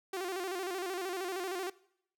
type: tone with vibrato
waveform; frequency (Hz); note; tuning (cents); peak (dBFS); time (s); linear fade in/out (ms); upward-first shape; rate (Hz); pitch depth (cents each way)
sawtooth; 368.6; F#4; -7; -31; 0.13-1.7; 5; square; 13; 76
effects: noise-tail reverb RT60 0.7 s tail -21 dB re dry